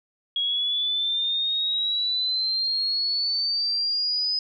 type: exponential sweep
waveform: sine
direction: up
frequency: 3300 to 5040 Hz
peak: -22 dBFS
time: 0.36-4.39 s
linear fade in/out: 2 ms
effects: none